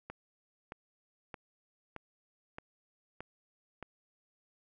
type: click train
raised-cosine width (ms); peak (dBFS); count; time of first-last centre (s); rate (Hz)
0.5; -27; 7; 0.1-3.827; 1.61
effects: none